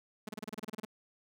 sawtooth tone bursts, 215 Hz, A3, 40 cents flat, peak -34 dBFS, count 12, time 0.27-0.851 s, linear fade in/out 5 ms, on 20 ms, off 31 ms, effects none

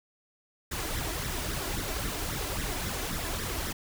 pink noise with flanger, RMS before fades -33 dBFS, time 0.71-3.73 s, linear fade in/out 10 ms, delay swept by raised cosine 0.53 to 3.03 ms, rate 3.7 Hz, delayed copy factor +0.65, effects none

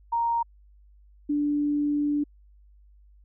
sine tone pair in turn, 932.3 / 292.4 Hz, A#5 / D4, 0 / -7 cents, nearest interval octave + minor sixth, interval 2007 cents, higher first, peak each -22 dBFS, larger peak neither, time 0.12-0.43 / 1.29-2.24 s, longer second, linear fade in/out 10 ms, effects added 50 Hz sine -52 dBFS peak until 3.24 s

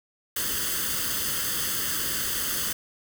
white noise with comb filter, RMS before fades -28 dBFS, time 0.36-2.73 s, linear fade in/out 5 ms, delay 0.63 ms, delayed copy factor +0.75, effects none

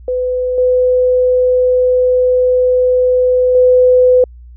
sine tone with level steps, 503 Hz, B4, 32 cents sharp, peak -13 / -8 / -5 dBFS, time 0.08-4.24 s, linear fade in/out 2 ms, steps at 0.58 / 3.55 s, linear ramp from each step 2 ms, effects added 60 Hz sine -33 dBFS peak until 4.56 s

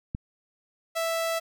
click, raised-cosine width 5 ms, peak -18 dBFS, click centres 0.149 s
sawtooth tone, 659.3 Hz, E5, in tune, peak -22 dBFS, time 0.95-1.4 s, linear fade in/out 20 ms
effects none

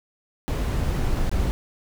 brown noise with dropouts, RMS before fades -23 dBFS, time 0.48-1.51 s, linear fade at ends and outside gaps 0 ms, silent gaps 1.294-1.315 s, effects none

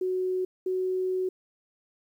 sine tone pair in turn, 370 / 371.5 Hz, F#4 / F#4, 0 / +7 cents, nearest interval unison, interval 7 cents, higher second, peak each -25 / -25 dBFS, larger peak neither, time 0.01-0.45 / 0.66-1.29 s, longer second, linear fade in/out 5 ms, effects 10-bit

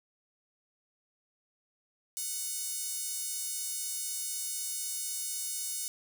5% pulse tone with high-pass filter, 736 Hz, F#5, 9 cents flat, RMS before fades -36 dBFS, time 2.17-5.88 s, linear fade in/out 0 ms, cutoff 8700 Hz, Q 0.56, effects none

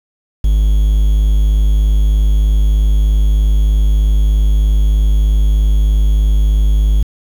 triangle tone with quantisation, 51.6 Hz, G#1, 10 cents flat, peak -6 dBFS, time 0.44-7.03 s, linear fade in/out 5 ms, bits 6, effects none

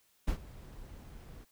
brown noise with ADSR envelope, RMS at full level -30 dBFS, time 0.27-1.45 s, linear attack 14 ms, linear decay 89 ms, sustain -19 dB, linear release 21 ms, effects white hiss -70 dBFS RMS until 1.51 s

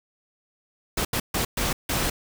pink noise bursts at uneven times, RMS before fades -25 dBFS, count 5, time 0.97-1.05 / 1.13-1.2 / 1.34-1.45 / 1.57-1.73 / 1.89-2.1 s, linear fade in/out 5 ms, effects none

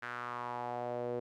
sawtooth tone with band-pass filter sweep, 121.6 Hz, B2, 26 cents flat, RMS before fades -39 dBFS, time 0.02-1.2 s, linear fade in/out 10 ms, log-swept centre 1600 to 460 Hz, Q 3.5, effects none

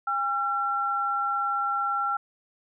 sine tone pair together, 808 / 1358.9 Hz, G#5 / F6, -48 / -48 cents, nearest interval major sixth, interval 900 cents, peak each -30 / -25 dBFS, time 0.07-2.17 s, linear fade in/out 5 ms, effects none

